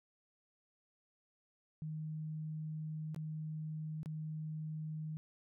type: tone with dropouts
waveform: sine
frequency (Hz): 155.56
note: D#3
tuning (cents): 0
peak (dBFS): -39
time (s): 1.82-5.17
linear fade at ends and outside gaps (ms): 0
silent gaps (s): 3.146-3.162 / 4.031-4.059
effects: none